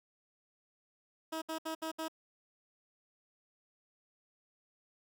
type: tone bursts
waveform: 15% pulse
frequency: 320.2 Hz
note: D#4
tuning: 50 cents sharp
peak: -30 dBFS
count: 5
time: 1.32-2.083 s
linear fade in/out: 10 ms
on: 99 ms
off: 67 ms
effects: none